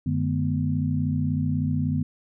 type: tone cluster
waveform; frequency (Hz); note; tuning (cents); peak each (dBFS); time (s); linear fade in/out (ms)
sine; 94.4 / 150.7 / 214.2 / 246.9; F#2 / D3 / A3 / B3; +35 / +45 / -46 / 0; -28 / -25 / -32 / -27; 0.06-2.03; 5
effects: none